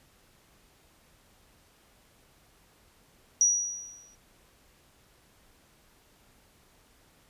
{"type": "tone with exponential decay", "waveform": "sine", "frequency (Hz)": 5800, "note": "F#8", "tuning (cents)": -35, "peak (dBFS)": -17, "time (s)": [3.41, 4.15], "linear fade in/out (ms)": 1, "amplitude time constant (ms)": 160, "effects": ["pink hiss -62 dBFS RMS until 7.29 s", "resampled to 32000 Hz"]}